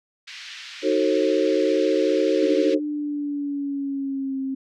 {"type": "band-pass noise", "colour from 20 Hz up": "pink", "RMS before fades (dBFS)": -39, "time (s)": [0.27, 2.75], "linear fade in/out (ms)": 10, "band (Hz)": [1800, 5100], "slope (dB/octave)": 24}
{"type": "chord", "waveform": "sine", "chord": "D# diminished seventh", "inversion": "none", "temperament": "just", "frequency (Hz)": [311.1, 373.4, 448, 537.6], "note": ["D#4", "F#4", "A4", "C5"], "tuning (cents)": [0, 16, 31, 47], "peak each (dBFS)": -23, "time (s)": [0.82, 2.8], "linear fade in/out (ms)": 50}
{"type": "tone with pitch glide", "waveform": "sine", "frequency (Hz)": [298.4, 267.4], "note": ["D4", "C4"], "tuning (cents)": [28, 38], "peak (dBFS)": -24, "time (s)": [2.42, 4.55], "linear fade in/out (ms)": 10, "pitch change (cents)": -190, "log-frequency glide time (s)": [2.84, 4.39]}
{"effects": []}